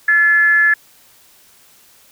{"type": "tone with frequency modulation", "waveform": "sine", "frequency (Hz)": 1719, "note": "A6", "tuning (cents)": -41, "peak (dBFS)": -9, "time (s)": [0.08, 0.74], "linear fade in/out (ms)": 5, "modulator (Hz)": 362, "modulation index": 0.34, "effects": ["white hiss -49 dBFS RMS until 2.11 s"]}